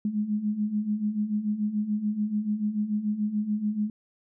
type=beating tone pair; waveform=sine; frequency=205.9 / 212.8 Hz; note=G#3 / G#3; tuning=-15 / +42 cents; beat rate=6.9 Hz; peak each=-31 / -26 dBFS; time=0.05-3.9 s; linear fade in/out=2 ms; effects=none